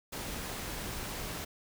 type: noise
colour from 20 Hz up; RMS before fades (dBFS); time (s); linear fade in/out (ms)
pink; -39; 0.12-1.45; 10
effects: none